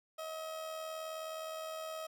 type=tone with amplitude modulation; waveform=30% pulse; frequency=636 Hz; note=D#5; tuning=38 cents sharp; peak=-36 dBFS; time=0.18-2.07 s; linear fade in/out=10 ms; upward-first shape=sine; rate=79.2 Hz; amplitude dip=40%; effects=none